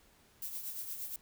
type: noise with tremolo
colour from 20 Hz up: violet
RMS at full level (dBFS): -39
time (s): 0.42-1.16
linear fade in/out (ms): 2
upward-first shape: triangle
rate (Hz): 8.6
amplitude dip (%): 60
effects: pink hiss -65 dBFS RMS until 1.21 s